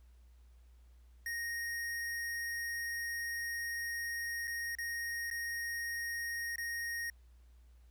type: tone with dropouts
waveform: square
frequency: 1864.7 Hz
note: A#6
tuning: in tune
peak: -37 dBFS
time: 1.26-7.1 s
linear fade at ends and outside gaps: 2 ms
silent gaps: 4.473-4.477 / 4.752-4.785 / 5.302-5.311 / 6.559-6.581 s
effects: added 60 Hz sine -57 dBFS peak until 7.9 s + pink hiss -75 dBFS RMS until 7.9 s